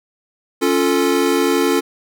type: chord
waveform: square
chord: Db augmented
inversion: none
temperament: equal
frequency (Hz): 277.2 / 349.2 / 440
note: Db4 / F4 / A4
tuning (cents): 0 / 0 / 0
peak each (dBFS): -19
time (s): 0.61-1.81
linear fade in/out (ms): 20
effects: none